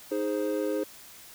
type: chord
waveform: triangle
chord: Ab major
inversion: second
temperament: equal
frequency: 311.1 / 415.3 / 523.3 Hz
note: Eb4 / Ab4 / C5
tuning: 0 / 0 / 0 cents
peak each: -29 dBFS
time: 0.11-0.84 s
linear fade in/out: 10 ms
effects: white hiss -49 dBFS RMS until 1.34 s